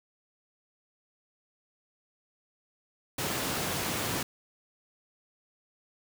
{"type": "high-pass noise", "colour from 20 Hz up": "pink", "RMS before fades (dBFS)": -32, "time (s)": [3.18, 4.23], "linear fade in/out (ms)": 5, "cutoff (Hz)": 110, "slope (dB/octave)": 12, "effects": []}